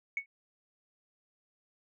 sine tone with exponential decay, 2217 Hz, C#7, in tune, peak -26 dBFS, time 0.17-0.26 s, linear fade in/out 2 ms, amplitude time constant 19 ms, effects tanh soft clip ceiling -23 dBFS

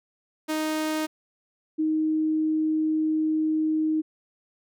sawtooth / sine tone pair in turn, 311.1 / 312.6 Hz, D#4 / D#4, 0 / +8 cents, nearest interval unison, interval 8 cents, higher second, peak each -21 dBFS, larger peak neither, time 0.48-1.07 / 1.78-4.02 s, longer second, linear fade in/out 20 ms, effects none

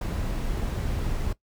brown noise, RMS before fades -28 dBFS, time 0.01-1.33 s, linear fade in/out 5 ms, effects noise-tail reverb RT60 0.1 s tail -18 dB re dry

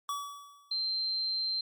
square tone with exponential decay, 1141 Hz, C#6, 50 cents sharp, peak -31 dBFS, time 0.09-0.88 s, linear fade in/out 1 ms, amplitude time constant 170 ms
sine tone, 4135 Hz, C8, 21 cents flat, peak -29 dBFS, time 0.71-1.61 s, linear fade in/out 5 ms
effects MP3 96 kbps

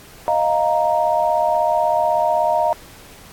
sine chord, Eb suspended second, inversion none, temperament equal, 622.3 / 698.5 / 932.3 Hz, Eb5 / F5 / Bb5, 0 / 0 / 0 cents, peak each -19 dBFS, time 0.28-2.73 s, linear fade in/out 0 ms, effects pink hiss -43 dBFS RMS until 3.32 s + AAC 64 kbps

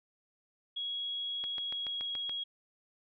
sine tone with pitch glide, 3322 to 3303 Hz, G#7 to G#7, 0 to -10 cents, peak -34 dBFS, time 0.76-2.44 s, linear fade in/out 10 ms, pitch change -10 cents, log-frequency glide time 1.32-2.29 s
click train, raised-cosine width 0.3 ms, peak -28 dBFS, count 7, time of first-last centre 1.44-2.295 s, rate 7.02 Hz
effects none

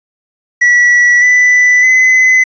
triangle tone with pitch steps, 1944 / 1986 / 2029 Hz, B6 / B6 / B6, -28 / +9 / +46 cents, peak -3 dBFS, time 0.61-2.44 s, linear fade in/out 10 ms, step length 610 ms, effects resampled to 16000 Hz + 7-bit

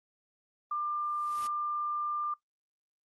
sine tone, 1194 Hz, D6, 28 cents sharp, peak -30 dBFS, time 0.71-2.34 s, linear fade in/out 5 ms
white noise with exponential growth, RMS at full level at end -41 dBFS, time 0.96-1.47 s, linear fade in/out 2 ms, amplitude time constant 110 ms
effects noise-tail reverb RT60 0.1 s tail -20 dB re dry + Opus 32 kbps

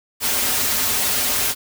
white noise with comb filter, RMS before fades -20 dBFS, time 0.2-1.55 s, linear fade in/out 50 ms, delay 6 ms, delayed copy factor -0.9, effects none

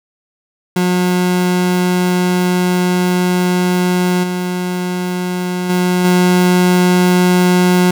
30% pulse tone with level steps, 180.3 Hz, F#3, 45 cents flat, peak -9 / -14 / -9 / -6 dBFS, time 0.76-7.91 s, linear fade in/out 5 ms, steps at 4.23 / 5.69 / 6.04 s, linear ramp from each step 10 ms, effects none

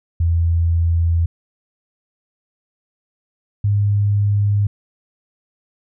sine tone pair in turn, 83.9 / 102.26 Hz, E2 / G#2, +31 / -26 cents, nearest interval minor third, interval 343 cents, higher second, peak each -13 dBFS, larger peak neither, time 0.2-1.26 / 3.64-4.67 s, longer first, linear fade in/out 5 ms, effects none

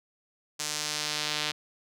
sawtooth tone with band-pass filter sweep, 150.7 Hz, D3, 45 cents sharp, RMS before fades -32 dBFS, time 0.59-1.52 s, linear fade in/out 10 ms, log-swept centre 6600 to 3700 Hz, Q 1.4, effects none

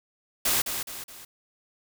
white noise with echo, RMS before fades -24 dBFS, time 0.45-0.62 s, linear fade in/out 5 ms, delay 210 ms, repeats 3, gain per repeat -7 dB, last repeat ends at 1.25 s, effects none

